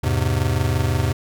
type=chord; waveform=square; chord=E augmented; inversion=none; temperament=just; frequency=82.41 / 103.01 / 128.76 Hz; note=E2 / G#2 / B#2; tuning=0 / -14 / -27 cents; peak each=-23 dBFS; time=0.03-1.13 s; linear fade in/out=10 ms; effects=none